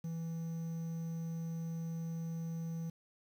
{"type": "tone with quantisation", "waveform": "triangle", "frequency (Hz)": 164.81, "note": "E3", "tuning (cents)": 0, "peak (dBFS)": -35, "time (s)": [0.04, 2.9], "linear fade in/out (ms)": 5, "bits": 10, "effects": []}